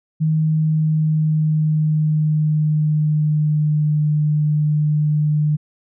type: tone with pitch glide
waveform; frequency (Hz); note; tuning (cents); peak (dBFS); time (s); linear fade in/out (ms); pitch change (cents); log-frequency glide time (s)
sine; 156.9 to 150.77; D#3 to D3; +15 to +46; -14; 0.2-5.57; 20; -69; 0.3-4.06
effects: none